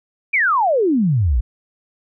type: exponential sweep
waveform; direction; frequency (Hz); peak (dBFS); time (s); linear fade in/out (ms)
sine; down; 2441 to 51.8; -13; 0.33-1.41; 10
effects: none